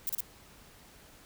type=noise bursts; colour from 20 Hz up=violet; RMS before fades=-32 dBFS; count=3; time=0.07-0.205 s; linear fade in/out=0 ms; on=23 ms; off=33 ms; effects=pink hiss -56 dBFS RMS until 1.25 s